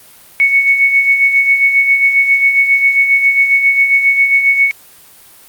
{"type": "tone with tremolo", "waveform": "sine", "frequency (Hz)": 2217, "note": "C#7", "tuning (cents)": 0, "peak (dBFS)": -5, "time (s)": [0.4, 4.71], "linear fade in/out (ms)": 0, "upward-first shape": "sine", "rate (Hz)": 7.4, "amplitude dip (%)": 55, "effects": ["white hiss -41 dBFS RMS until 5.48 s", "Opus 32 kbps"]}